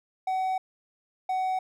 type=tone pair in turn; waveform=triangle; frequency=753 / 749.7 Hz; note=F#5 / F#5; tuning=+30 / +23 cents; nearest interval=unison; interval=7 cents; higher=first; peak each=-23 dBFS; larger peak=neither; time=0.27-0.58 / 1.29-1.59 s; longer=first; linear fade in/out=5 ms; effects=none